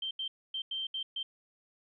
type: tone bursts at uneven times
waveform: sine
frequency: 3136 Hz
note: G7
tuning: in tune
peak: -33 dBFS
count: 6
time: 0.02-0.11 / 0.19-0.28 / 0.54-0.62 / 0.71-0.87 / 0.94-1.03 / 1.16-1.23 s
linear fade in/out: 5 ms
effects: none